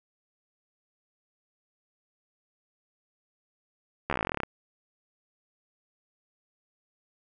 slowing click train, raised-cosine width 0.5 ms, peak -13 dBFS, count 17, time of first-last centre 4.1-4.434 s, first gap 13 ms, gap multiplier 1.06, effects none

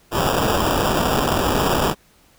violet noise with sample-and-hold, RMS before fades -19 dBFS, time 0.11-1.95 s, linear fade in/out 50 ms, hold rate 2100 Hz, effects pink hiss -55 dBFS RMS until 2.38 s

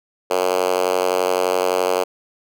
5% pulse tone with high-pass filter, 91.7 Hz, F#2, 15 cents flat, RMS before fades -19 dBFS, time 0.3-2.04 s, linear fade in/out 10 ms, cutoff 470 Hz, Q 2.7, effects none

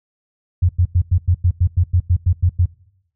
sine tone bursts, 88.7 Hz, F2, 27 cents sharp, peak -10 dBFS, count 13, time 0.62-2.659 s, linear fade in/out 10 ms, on 71 ms, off 93 ms, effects noise-tail reverb RT60 0.8 s tail -23 dB re dry

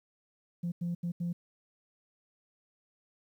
sine tone bursts at uneven times, 172.9 Hz, F3, 17 cents flat, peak -29 dBFS, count 4, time 0.63-0.72 / 0.81-0.95 / 1.03-1.12 / 1.2-1.33 s, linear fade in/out 10 ms, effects tanh soft clip ceiling -28 dBFS + 11-bit

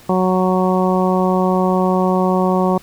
harmonic tone, 185 Hz, F#3, in tune, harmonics 1 / 2 / 3 / 4 / 5 / 6, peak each -16 / -19 / -21 / -22 / -23 / -24 dBFS, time 0.09-2.78 s, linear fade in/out 5 ms, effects pink hiss -44 dBFS RMS until 2.82 s

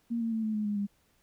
sine tone with pitch steps, 233.6 / 228 / 222.5 / 217.2 / 212 / 206.9 / 202 Hz, A#3 / A#3 / A3 / A3 / G#3 / G#3 / G#3, +4 / -38 / +20 / -22 / +36 / -6 / -48 cents, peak -28 dBFS, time 0.1-0.87 s, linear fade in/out 20 ms, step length 110 ms, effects pink hiss -69 dBFS RMS until 1.22 s

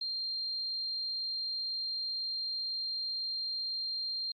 sine tone, 4186 Hz, C8, in tune, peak -33 dBFS, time 0.01-4.32 s, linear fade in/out 5 ms, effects AAC 64 kbps

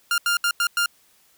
sawtooth tone bursts at uneven times, 1400 Hz, F6, 4 cents sharp, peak -15 dBFS, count 5, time 0.11-0.18 / 0.26-0.37 / 0.44-0.51 / 0.6-0.67 / 0.77-0.86 s, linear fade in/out 2 ms, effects white hiss -59 dBFS RMS until 1.37 s

